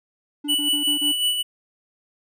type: tone bursts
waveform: triangle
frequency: 292.5 Hz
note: D4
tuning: 7 cents flat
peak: -25 dBFS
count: 5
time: 0.44-1.122 s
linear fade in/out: 10 ms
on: 110 ms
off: 33 ms
type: tone with tremolo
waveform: square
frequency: 2960 Hz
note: F#7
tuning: in tune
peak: -18 dBFS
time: 0.48-1.43 s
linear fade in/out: 20 ms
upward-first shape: sine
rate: 5.4 Hz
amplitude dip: 50%
effects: none